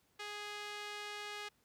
sawtooth tone with band-pass filter, 415.3 Hz, G#4, in tune, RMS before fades -45 dBFS, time 0.19-1.49 s, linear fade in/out 10 ms, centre 2800 Hz, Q 0.83, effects pink hiss -74 dBFS RMS until 1.64 s + high-pass 60 Hz 12 dB/octave

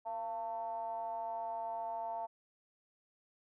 triangle ring-modulated tone, 106.7 Hz, G#2, 47 cents sharp, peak -32 dBFS, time 0.05-2.27 s, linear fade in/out 20 ms, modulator 792 Hz, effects none

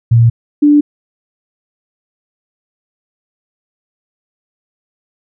sine tone pair in turn, 116.54 / 293.7 Hz, A#2 / D4, 0 / 0 cents, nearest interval octave + major third, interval 1600 cents, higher second, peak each -4 dBFS, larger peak neither, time 0.11-0.3 / 0.62-0.81 s, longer neither, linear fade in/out 10 ms, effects none

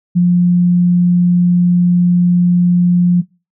sine tone, 176.6 Hz, F3, 20 cents sharp, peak -7 dBFS, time 0.15-3.22 s, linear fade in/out 20 ms, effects noise-tail reverb RT60 0.3 s tail -22 dB re dry

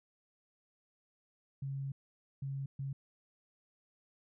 sine tone bursts at uneven times, 137 Hz, C#3, 20 cents flat, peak -36 dBFS, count 3, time 1.62-1.92 / 2.42-2.66 / 2.79-2.93 s, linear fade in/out 5 ms, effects none

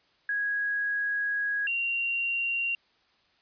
sine tone pair in turn, 1656 / 2761 Hz, G#6 / F7, -5 / -20 cents, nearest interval major sixth, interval 885 cents, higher second, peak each -26 dBFS, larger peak neither, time 0.29-1.67 / 1.67-2.75 s, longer first, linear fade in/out 2 ms, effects white hiss -66 dBFS RMS until 3.41 s + resampled to 11025 Hz

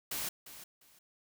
white noise with echo, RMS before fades -37 dBFS, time 0.11-0.29 s, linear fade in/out 5 ms, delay 350 ms, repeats 2, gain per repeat -13 dB, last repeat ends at 0.99 s, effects none

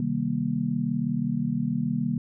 sine chord, C minor seventh, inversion none, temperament just, 130.81 / 156.98 / 196.22 / 235.5 Hz, C3 / Eb3 / G3 / Bb3, 0 / +16 / +2 / +18 cents, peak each -32 / -30 / -30 / -27 dBFS, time 0-2.18 s, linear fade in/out 2 ms, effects none

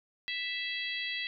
harmonic tone, 659.3 Hz, E5, in tune, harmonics 3 / 4 / 5 / 6 / 7, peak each -37 / -39 / -38 / -42 / -46 dBFS, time 0.28-1.27 s, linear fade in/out 0 ms, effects none

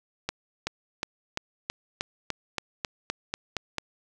accelerating click train, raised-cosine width 0.2 ms, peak -11 dBFS, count 13, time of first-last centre 0.29-3.783 s, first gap 380 ms, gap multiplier 0.95, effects none

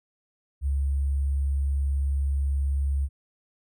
sine tone with sample-and-hold, 69.3 Hz, C#2, in tune, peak -22 dBFS, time 0.61-3.09 s, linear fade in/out 50 ms, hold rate 8820 Hz, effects none

